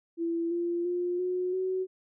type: tone with pitch steps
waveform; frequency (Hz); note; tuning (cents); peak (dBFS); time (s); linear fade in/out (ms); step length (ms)
sine; 335.3 / 344.5 / 354 / 363.8 / 373.8; E4 / F4 / F4 / F#4 / F#4; +30 / -24 / +23 / -29 / +18; -27; 0.17-1.87; 50; 340
effects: none